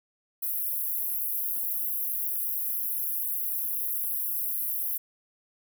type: high-pass noise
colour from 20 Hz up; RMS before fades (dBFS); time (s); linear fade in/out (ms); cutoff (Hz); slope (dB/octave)
pink; -30; 0.42-4.98; 10; 11000; 96
effects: none